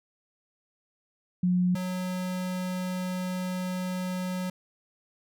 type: tone pair in turn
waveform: sine / square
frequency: 180 / 183.25 Hz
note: F#3 / F#3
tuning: -47 / -16 cents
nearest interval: unison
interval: 31 cents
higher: second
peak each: -21 / -30 dBFS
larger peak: first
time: 1.43-1.75 / 1.75-4.5 s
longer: second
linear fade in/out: 5 ms
effects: none